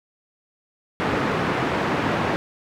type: band-pass noise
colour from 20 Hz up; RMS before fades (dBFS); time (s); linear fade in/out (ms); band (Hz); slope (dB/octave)
pink; -23; 1-2.36; 0; 150 to 1900; 12
effects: none